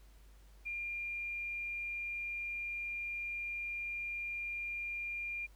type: tone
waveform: sine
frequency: 2400 Hz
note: D7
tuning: 37 cents sharp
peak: -37 dBFS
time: 0.65-5.47 s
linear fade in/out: 20 ms
effects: added 50 Hz sine -56 dBFS peak until 5.55 s + pink hiss -68 dBFS RMS until 5.55 s